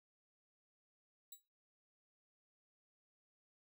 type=tone with exponential decay; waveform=5% pulse; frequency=3900 Hz; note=B7; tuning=23 cents flat; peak=-40 dBFS; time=1.32-1.42 s; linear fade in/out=5 ms; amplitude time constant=21 ms; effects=noise-tail reverb RT60 0.3 s tail -19 dB re dry